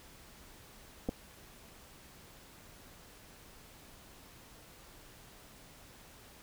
clicks, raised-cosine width 2 ms, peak -21 dBFS, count 2, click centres 1.088 / 1.092 s, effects pink hiss -56 dBFS RMS until 6.42 s

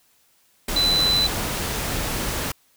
sine tone in noise, 4004 Hz, B7, 23 cents sharp, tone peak -17 dBFS, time 0.76-1.27 s, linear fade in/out 5 ms, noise pink, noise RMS -26 dBFS, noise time 0.68-2.52 s, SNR +6 dB, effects white hiss -61 dBFS RMS until 2.76 s

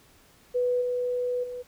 sine tone with level steps, 493.9 Hz, B4, in tune, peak -22 / -25 / -33 dBFS, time 0.54-1.63 s, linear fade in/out 20 ms, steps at 0.81 / 1.43 s, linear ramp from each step 10 ms, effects pink hiss -58 dBFS RMS until 1.67 s

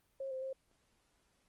sine tone with pitch steps, 539 / 522 / 531 Hz, C#5 / C5 / C5, -49 / -4 / +25 cents, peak -38 dBFS, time 0.2-0.53 s, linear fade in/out 5 ms, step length 110 ms, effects pink hiss -75 dBFS RMS until 1.48 s + Opus 24 kbps

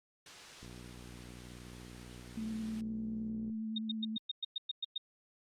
white noise, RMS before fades -50 dBFS, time 0.26-2.81 s, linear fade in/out 2 ms
click train, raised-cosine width 3 ms, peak -38 dBFS, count 175, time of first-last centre 0.63-3.497 s, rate 60.7 Hz
sine tone with vibrato, 220 Hz, A3, in tune, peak -36 dBFS, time 2.37-4.17 s, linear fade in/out 5 ms, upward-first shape sine, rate 9.7 Hz, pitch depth 17 cents each way
sine tone bursts, 3700 Hz, A#7, 14 cents flat, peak -33 dBFS, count 10, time 3.76-4.98 s, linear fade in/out 5 ms, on 23 ms, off 110 ms
effects low-pass 6000 Hz 12 dB/octave + Opus 48 kbps

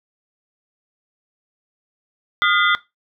sine tone cluster, 1232 / 1417 / 2022 / 3234 / 3523 Hz, D#6 / F6 / B6 / G#7 / A7, -17 / +25 / +40 / -47 / +1 cents, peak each -20 / -18 / -20 / -26 / -21 dBFS, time 2.42-2.75 s, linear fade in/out 0 ms, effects noise-tail reverb RT60 0.2 s tail -17 dB re dry

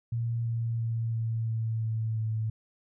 sine tone with pitch steps, 116.54 / 115.47 / 114.41 / 113.35 / 112.31 / 111.28 / 110.25 Hz, A#2 / A#2 / A#2 / A#2 / A2 / A2 / A2, 0 / -16 / -32 / -48 / +36 / +20 / +4 cents, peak -27 dBFS, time 0.12-2.5 s, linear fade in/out 5 ms, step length 340 ms, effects none

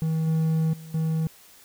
triangle tone with level steps, 160 Hz, D#3, 49 cents sharp, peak -20 / -18 / -37 / -20 dBFS, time 0.02-1.27 s, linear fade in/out 0 ms, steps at 0.27 / 0.73 / 0.94 s, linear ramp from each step 5 ms, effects white hiss -52 dBFS RMS until 1.64 s

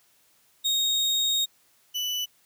35% pulse tone pair in turn, 3729 / 2977 Hz, A#7 / F#7, 0 / +10 cents, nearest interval major third, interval 390 cents, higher first, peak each -20 / -25 dBFS, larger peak first, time 0.64-1.46 / 1.94-2.26 s, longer first, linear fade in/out 20 ms, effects white hiss -63 dBFS RMS until 2.45 s + high-pass 60 Hz 12 dB/octave

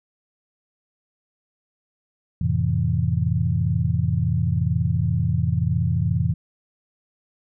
sine chord, F major seventh, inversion none, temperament equal with one note detuned, 87.91 / 110 / 130.81 / 164.81 Hz, F2 / A2 / C3 / E3, +12 / 0 / 0 / 0 cents, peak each -24 dBFS, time 2.41-6.34 s, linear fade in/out 5 ms, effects none

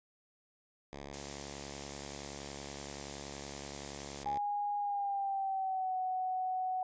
5% pulse tone, 70.6 Hz, C#2, 32 cents sharp, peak -33 dBFS, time 0.93-4.38 s, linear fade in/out 0 ms
blue noise, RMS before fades -42 dBFS, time 1.13-4.24 s, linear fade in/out 10 ms
sine tone with pitch glide, 821 to 744.2 Hz, G#5 to F#5, -20 to +10 cents, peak -32 dBFS, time 4.26-6.83 s, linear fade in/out 2 ms, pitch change -170 cents, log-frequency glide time 4.78-5.96 s
effects resampled to 16000 Hz

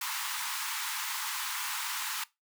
pink high-pass noise, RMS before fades -35 dBFS, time 0.01-2.24 s, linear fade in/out 5 ms, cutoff 860 Hz, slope 96 dB/octave, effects noise-tail reverb RT60 0.2 s tail -20 dB re dry

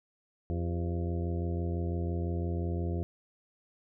harmonic tone with a mistuned harmonic, 85.9 Hz, F2, 28 cents flat, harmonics 1 / 2 / 3 / 4 / 5 / 6 / 7 / 8, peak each -31 / -37 / -43 / -39 / -43 / -46 / -52 / -47 dBFS, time 0.5-3.03 s, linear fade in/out 0 ms, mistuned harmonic 5, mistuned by -81 cents, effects none

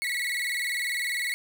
35% pulse tone with vibrato, 2069 Hz, C7, 20 cents flat, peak -25 dBFS, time 0.02-1.34 s, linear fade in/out 0 ms, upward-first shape square, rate 20 Hz, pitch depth 100 cents each way, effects none

